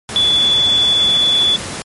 sine tone in noise, 3442 Hz, A7, 39 cents flat, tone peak -10 dBFS, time 0.16-1.56 s, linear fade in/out 0 ms, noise pink, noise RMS -25 dBFS, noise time 0.09-1.82 s, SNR +12 dB, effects high-pass 80 Hz 12 dB/octave + MP3 48 kbps

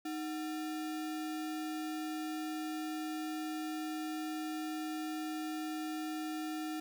sine tone with sample-and-hold, 311.1 Hz, D#4, in tune, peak -36 dBFS, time 0.05-6.8 s, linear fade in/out 5 ms, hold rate 1050 Hz, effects none

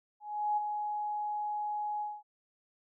sine tone with ADSR envelope, 838 Hz, G#5, 15 cents sharp, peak -26 dBFS, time 0.2-2.23 s, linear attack 370 ms, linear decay 20 ms, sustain -6 dB, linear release 220 ms, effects none

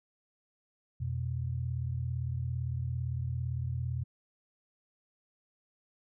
sine tone pair together, 87.31 / 125.02 Hz, F2 / B2, 0 / +22 cents, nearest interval tritone, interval 622 cents, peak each -35 / -33 dBFS, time 1-4.04 s, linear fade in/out 10 ms, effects none

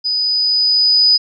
sine tone with level ramp, 4978 Hz, D#8, in tune, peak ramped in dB -15 to -7 dBFS, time 0.04-1.18 s, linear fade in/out 20 ms, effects none

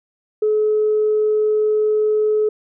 sine tone, 427.5 Hz, A4, 50 cents flat, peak -13 dBFS, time 0.42-2.49 s, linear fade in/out 5 ms, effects tanh soft clip ceiling -9 dBFS

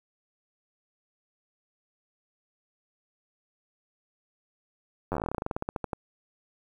slowing click train, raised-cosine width 1 ms, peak -16 dBFS, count 23, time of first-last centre 5.12-5.932 s, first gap 10 ms, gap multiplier 1.11, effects 9-bit

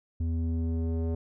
square tone with low-pass filter sweep, 82 Hz, E2, 9 cents flat, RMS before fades -29 dBFS, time 0.2-1.15 s, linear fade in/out 5 ms, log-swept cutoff 190 to 480 Hz, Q 1.5, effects none

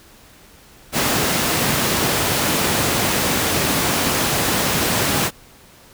pink high-pass noise, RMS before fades -19 dBFS, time 0.92-5.31 s, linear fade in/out 50 ms, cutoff 110 Hz, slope 12 dB/octave, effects pink hiss -47 dBFS RMS until 5.93 s

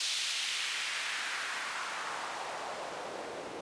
white noise with band-pass filter sweep, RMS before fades -37 dBFS, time 0-3.61 s, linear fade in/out 5 ms, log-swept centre 3800 to 420 Hz, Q 1.5, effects resampled to 22050 Hz

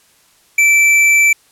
sine tone with hard clipping, 2328 Hz, D7, 16 cents flat, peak -9 dBFS, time 0.58-1.33 s, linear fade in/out 5 ms, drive 9 dB, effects white hiss -52 dBFS RMS until 1.51 s + low-pass 12000 Hz 12 dB/octave

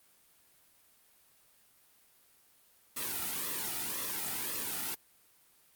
white noise with flanger, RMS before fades -36 dBFS, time 2.96-4.95 s, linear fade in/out 10 ms, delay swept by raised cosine 1.3 to 1.89 ms, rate 1.9 Hz, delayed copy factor -0.75, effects white hiss -65 dBFS RMS until 5.75 s + Opus 32 kbps

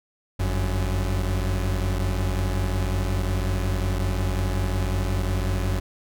40% pulse tone pair together, 49 / 92.5 Hz, G1 / F#2, 0 / 0 cents, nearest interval major seventh, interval 1100 cents, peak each -24 dBFS, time 0.39-5.8 s, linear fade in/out 10 ms, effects none

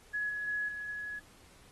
sine tone with level steps, 1686 Hz, G#6, 26 cents sharp, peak -31 / -34 / -31 / -37 dBFS, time 0.13-1.2 s, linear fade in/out 20 ms, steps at 0.29 / 0.47 / 0.68 s, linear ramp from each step 10 ms, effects pink hiss -60 dBFS RMS until 1.71 s + AAC 32 kbps

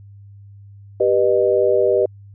sine chord, G augmented, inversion none, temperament just, 392 / 490 / 612.5 Hz, G4 / B4 / D#5, 0 / -14 / -27 cents, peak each -17 / -17 / -18 dBFS, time 1-2.06 s, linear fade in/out 5 ms, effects added 100 Hz sine -39 dBFS peak until 2.34 s

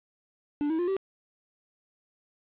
triangle tone with pitch steps, 292.6 / 320.9 / 352 / 386.1 Hz, D4 / E4 / F4 / G4, -6 / -46 / +14 / -26 cents, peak -23 dBFS, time 0.61-0.966 s, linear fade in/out 0 ms, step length 89 ms, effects resampled to 8000 Hz + 9-bit

